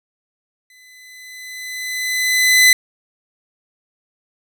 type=tone with exponential growth; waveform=sawtooth; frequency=2013 Hz; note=B6; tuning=33 cents sharp; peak=-3 dBFS; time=0.7-2.73 s; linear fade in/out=2 ms; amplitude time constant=440 ms; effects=none